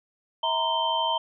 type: tone cluster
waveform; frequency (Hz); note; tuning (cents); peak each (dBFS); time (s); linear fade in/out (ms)
sine; 650 / 928 / 1020 / 3120; E5 / A#5 / C6 / G7; -24 / -8 / -44 / -9; -31 / -25 / -33 / -28; 0.43-1.18; 5
effects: none